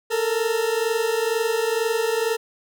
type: tone pair together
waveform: 40% pulse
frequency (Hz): 440 / 462.1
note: A4 / A#4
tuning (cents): 0 / -15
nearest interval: minor second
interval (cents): 85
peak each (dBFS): -23 / -22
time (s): 0.1-2.37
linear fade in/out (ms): 20
effects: none